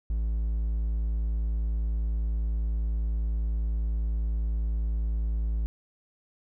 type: tone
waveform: triangle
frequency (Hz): 55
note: A1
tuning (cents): 0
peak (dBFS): -23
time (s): 0.1-5.66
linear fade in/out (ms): 0
effects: none